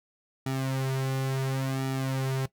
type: tone with flanger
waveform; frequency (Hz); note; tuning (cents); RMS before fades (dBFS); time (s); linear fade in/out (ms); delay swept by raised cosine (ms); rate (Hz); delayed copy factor
sawtooth; 133.2; C3; +31; -29; 0.46-2.46; 5; 1.9 to 4.4; 0.71; -0.8
effects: noise-tail reverb RT60 0.1 s tail -17 dB re dry